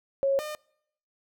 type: tone pair in turn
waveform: sine / sawtooth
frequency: 548 / 606.5 Hz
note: C#5 / D#5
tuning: -20 / -44 cents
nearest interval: major second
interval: 176 cents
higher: second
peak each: -21 / -30 dBFS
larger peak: first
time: 0.23-0.39 / 0.39-0.55 s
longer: neither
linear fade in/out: 0 ms
effects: noise-tail reverb RT60 0.7 s tail -25 dB re dry